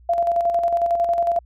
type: tone with tremolo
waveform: sine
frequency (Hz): 686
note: F5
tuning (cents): -31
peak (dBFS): -15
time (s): 0.09-1.39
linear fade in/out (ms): 5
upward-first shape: square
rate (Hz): 11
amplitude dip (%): 45
effects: added 60 Hz sine -46 dBFS peak until 1.45 s